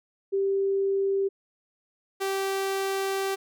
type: tone pair in turn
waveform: sine / sawtooth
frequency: 392 / 388.8 Hz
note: G4 / G4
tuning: 0 / -14 cents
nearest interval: unison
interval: 14 cents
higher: first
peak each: -22 dBFS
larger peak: neither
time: 0.32-1.29 / 2.2-3.36 s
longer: second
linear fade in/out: 20 ms
effects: none